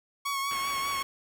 sawtooth tone with vibrato, 1108.7 Hz, C#6, in tune, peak -25 dBFS, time 0.25-1.03 s, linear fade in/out 10 ms, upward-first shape triangle, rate 5.1 Hz, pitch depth 37 cents each way
white low-pass noise, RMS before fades -43 dBFS, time 0.51-1.03 s, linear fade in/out 0 ms, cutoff 3200 Hz, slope 48 dB/octave
effects none

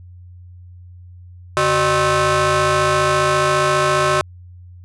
20% pulse ring-modulated tone, 231.9 Hz, A#3, 9 cents flat, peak -6 dBFS, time 1.57-4.21 s, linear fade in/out 0 ms, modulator 839 Hz, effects added 89 Hz sine -37 dBFS peak until 4.84 s + resampled to 24000 Hz

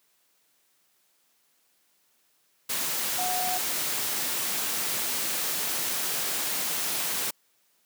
sine tone in noise, 731 Hz, F#5, 21 cents flat, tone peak -29 dBFS, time 3.18-3.58 s, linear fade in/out 10 ms, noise white, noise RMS -29 dBFS, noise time 2.69-7.31 s, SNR -3 dB, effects white hiss -68 dBFS RMS until 7.85 s + high-pass 150 Hz 12 dB/octave

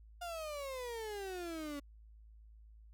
35% pulse exponential sweep, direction down, 713 to 280.6 Hz, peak -39 dBFS, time 0.21-1.8 s, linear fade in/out 10 ms, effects added 54 Hz sine -55 dBFS peak until 2.93 s

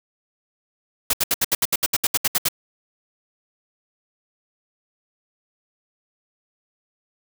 white noise bursts, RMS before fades -19 dBFS, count 14, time 1.1-2.486 s, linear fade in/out 5 ms, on 34 ms, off 70 ms, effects none

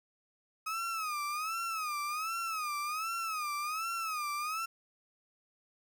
35% pulse tone with vibrato, 1263 Hz, D#6, 26 cents sharp, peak -32 dBFS, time 0.66-4.66 s, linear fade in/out 10 ms, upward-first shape sine, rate 1.3 Hz, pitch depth 130 cents each way, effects 11-bit

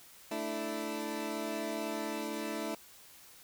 20% pulse chord, A suspended fourth, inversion none, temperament equal, 220 / 293.7 / 329.6 Hz, A3 / D4 / E4, 0 / 0 / 0 cents, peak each -35 / -35 / -34 dBFS, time 0.31-2.75 s, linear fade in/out 5 ms, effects white hiss -56 dBFS RMS until 3.43 s

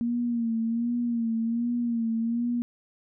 sine tone with vibrato, 233.1 Hz, A#3, in tune, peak -24 dBFS, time 0.01-2.62 s, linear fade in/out 0 ms, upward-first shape sine, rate 1.3 Hz, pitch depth 55 cents each way, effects none

